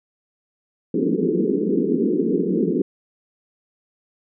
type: band-pass noise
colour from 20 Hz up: white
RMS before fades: -20 dBFS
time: 0.94-2.82 s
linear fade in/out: 5 ms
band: 170 to 450 Hz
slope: 96 dB/octave
effects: none